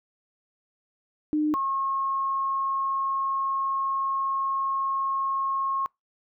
sine tone pair in turn, 303.3 / 1083.7 Hz, D#4 / C#6, -44 / -40 cents, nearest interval octave + minor seventh, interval 2204 cents, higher second, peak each -21 / -24 dBFS, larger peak first, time 1.33-1.54 / 1.54-5.86 s, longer second, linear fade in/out 0 ms, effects noise-tail reverb RT60 0.2 s tail -26 dB re dry

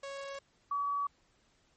sawtooth / sine tone pair in turn, 553 / 1139.1 Hz, C#5 / C#6, -4 / +47 cents, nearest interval octave + minor second, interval 1251 cents, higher second, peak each -36 / -30 dBFS, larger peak second, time 0.03-0.39 / 0.71-1.07 s, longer neither, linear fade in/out 5 ms, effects pink hiss -70 dBFS RMS until 1.76 s + MP3 32 kbps

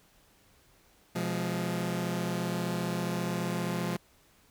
sawtooth chord, F diminished, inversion second, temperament just, 125.72 / 174.61 / 209.5 Hz, Cb3 / F3 / Ab3, +31 / 0 / +15 cents, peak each -33 / -28 / -32 dBFS, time 1.15-3.97 s, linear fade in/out 10 ms, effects pink hiss -63 dBFS RMS until 4.5 s

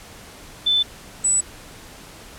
sine tone pair in turn, 3520 / 7902 Hz, A7 / B8, 0 / 0 cents, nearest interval octave + major second, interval 1400 cents, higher second, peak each -15 dBFS, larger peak neither, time 0.66-0.83 / 1.24-1.41 s, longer neither, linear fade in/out 10 ms, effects pink hiss -42 dBFS RMS until 2.38 s + low-pass 12000 Hz 12 dB/octave

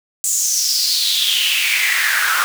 pink noise with high-pass filter sweep, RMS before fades -17 dBFS, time 0.24-2.44 s, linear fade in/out 0 ms, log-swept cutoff 7600 to 1300 Hz, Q 5.6, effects none

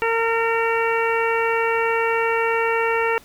harmonic tone, 456.9 Hz, A#4, 35 cents flat, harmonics 1 / 2 / 3 / 4 / 5 / 6, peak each -21 / -24 / -26 / -27 / -28 / -29 dBFS, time 0.02-3.18 s, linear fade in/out 0 ms, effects pink hiss -49 dBFS RMS until 3.24 s

